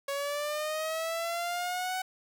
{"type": "linear sweep", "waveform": "sawtooth", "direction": "up", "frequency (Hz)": [554.4, 751], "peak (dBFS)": -27, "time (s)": [0.08, 2.02], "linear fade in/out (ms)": 5, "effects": []}